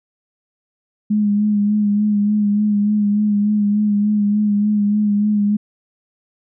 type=tone with vibrato; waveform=sine; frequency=207.7 Hz; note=G#3; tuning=in tune; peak=-13 dBFS; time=1.1-5.57 s; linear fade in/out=10 ms; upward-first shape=sine; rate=3.4 Hz; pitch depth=32 cents each way; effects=none